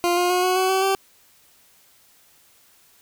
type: tone with pitch steps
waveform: 20% pulse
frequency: 349.2 / 355.3 / 361.5 / 367.8 / 374.3 / 380.8 / 387.5 Hz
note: F4 / F4 / F#4 / F#4 / F#4 / F#4 / G4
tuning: 0 / +30 / -40 / -10 / +20 / +50 / -20 cents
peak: -13 dBFS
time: 0.04-0.95 s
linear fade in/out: 0 ms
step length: 130 ms
effects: white hiss -56 dBFS RMS until 3.01 s